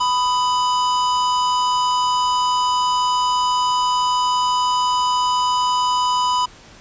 square tone pair together, 994.6 / 1244.5 Hz, B5 / D#6, +12 / 0 cents, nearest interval major third, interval 388 cents, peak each -17 / -29 dBFS, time 0-6.46 s, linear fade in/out 10 ms, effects pink hiss -44 dBFS RMS until 6.8 s + resampled to 16000 Hz

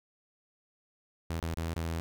sawtooth tone with dropouts, 82.41 Hz, E2, in tune, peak -28 dBFS, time 1.3-2 s, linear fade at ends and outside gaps 0 ms, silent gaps 1.4-1.427 / 1.543-1.573 / 1.739-1.763 s, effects none

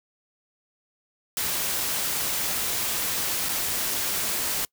white noise with dropouts, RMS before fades -27 dBFS, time 1.37-4.65 s, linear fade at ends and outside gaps 1 ms, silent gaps 3.487-3.491 s, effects noise-tail reverb RT60 0.1 s tail -26 dB re dry

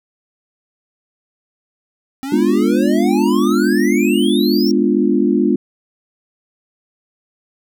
square exponential sweep, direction up, 261.6 to 5610 Hz, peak -23 dBFS, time 2.23-4.71 s, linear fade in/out 0 ms
sine chord, G# diminished seventh, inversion none, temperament equal, 207.7 / 246.9 / 293.7 / 349.2 Hz, G#3 / B3 / D4 / F4, 0 / 0 / 0 / 0 cents, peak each -17 dBFS, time 2.32-5.56 s, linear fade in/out 5 ms
effects none

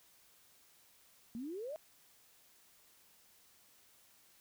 sine exponential sweep, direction up, 220 to 647 Hz, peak -40 dBFS, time 1.35-1.76 s, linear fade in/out 0 ms, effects white hiss -66 dBFS RMS until 4.4 s

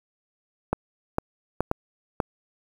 clicks, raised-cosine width 1 ms, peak -8 dBFS, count 5, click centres 0.73 / 1.184 / 1.606 / 1.714 / 2.202 s, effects 7-bit

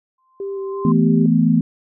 sine tone with exponential growth, 1042 Hz, C6, 7 cents flat, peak -23 dBFS, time 0.18-0.92 s, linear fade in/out 5 ms, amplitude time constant 160 ms
sine tone with vibrato, 392 Hz, G4, in tune, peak -23 dBFS, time 0.4-1.26 s, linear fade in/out 2 ms, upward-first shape square, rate 3 Hz, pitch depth 11 cents each way
sine chord, E suspended fourth, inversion none, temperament just, 164.81 / 219.8 / 247.2 Hz, E3 / A3 / B3, 0 / -2 / +2 cents, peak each -16 dBFS, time 0.85-1.61 s, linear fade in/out 2 ms
effects none

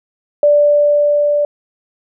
sine tone with level ramp, 586 Hz, D5, 4 cents flat, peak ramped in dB -6 to -11 dBFS, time 0.43-1.45 s, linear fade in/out 2 ms, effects none

